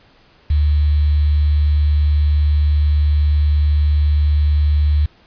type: tone with quantisation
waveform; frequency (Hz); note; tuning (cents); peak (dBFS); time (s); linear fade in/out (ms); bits
sine; 74.2; D2; +18; -11; 0.5-5.06; 5; 6
effects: pink hiss -51 dBFS RMS until 5.26 s + resampled to 11025 Hz